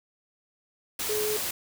sine tone in noise, 425.1 Hz, G#4, 40 cents sharp, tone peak -27 dBFS, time 1.09-1.37 s, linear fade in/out 5 ms, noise white, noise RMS -31 dBFS, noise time 0.99-1.51 s, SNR +1 dB, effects none

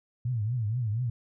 sine tone with vibrato, 114.4 Hz, A#2, 32 cents flat, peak -26 dBFS, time 0.25-1.1 s, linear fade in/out 5 ms, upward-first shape triangle, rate 4.2 Hz, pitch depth 220 cents each way, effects none

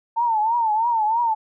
sine tone with vibrato, 900 Hz, A5, 39 cents sharp, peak -17 dBFS, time 0.16-1.35 s, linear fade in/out 20 ms, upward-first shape triangle, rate 3.1 Hz, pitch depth 130 cents each way, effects none

